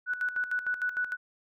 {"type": "tone with tremolo", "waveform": "sine", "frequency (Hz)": 1480, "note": "F#6", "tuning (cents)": 0, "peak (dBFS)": -26, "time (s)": [0.06, 1.17], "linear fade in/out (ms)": 50, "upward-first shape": "square", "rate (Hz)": 6.6, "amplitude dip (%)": 70, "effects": []}